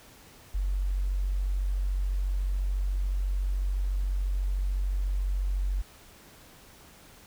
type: tone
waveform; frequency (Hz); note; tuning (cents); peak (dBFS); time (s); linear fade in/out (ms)
sine; 46.97; F#1; +27; -25; 0.54-5.82; 10
effects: pink hiss -53 dBFS RMS until 7.26 s